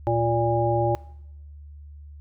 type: harmonic tone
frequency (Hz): 116.54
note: A#2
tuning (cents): 0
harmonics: 1 / 3 / 5 / 7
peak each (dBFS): -25 / -25 / -25 / -25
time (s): 0.07-0.95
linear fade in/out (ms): 0
effects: noise-tail reverb RT60 0.8 s tail -21 dB re dry + added 73 Hz sine -40 dBFS peak until 2.2 s